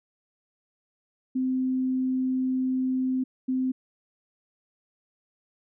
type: tone bursts at uneven times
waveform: sine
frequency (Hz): 258.5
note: C4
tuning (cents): -21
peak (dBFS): -23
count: 2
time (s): 1.35-3.24 / 3.48-3.72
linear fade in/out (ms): 10
effects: none